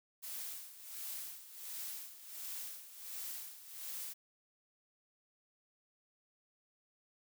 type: noise with tremolo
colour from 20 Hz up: blue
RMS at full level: -43 dBFS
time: 0.22-4.14 s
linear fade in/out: 20 ms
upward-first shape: sine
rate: 1.4 Hz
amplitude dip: 75%
effects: none